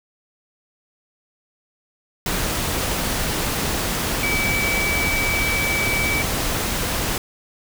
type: tone in noise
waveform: sine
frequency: 2297 Hz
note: D7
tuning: 39 cents flat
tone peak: -21 dBFS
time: 4.23-6.22 s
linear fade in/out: 2 ms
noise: pink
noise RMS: -23 dBFS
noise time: 2.26-7.18 s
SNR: -1 dB
effects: none